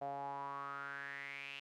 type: tone with band-pass filter sweep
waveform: sawtooth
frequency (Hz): 139.8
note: C#3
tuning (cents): +15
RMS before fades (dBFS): -45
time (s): 0.01-1.6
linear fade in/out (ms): 10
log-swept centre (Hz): 670 to 2800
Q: 6.9
effects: none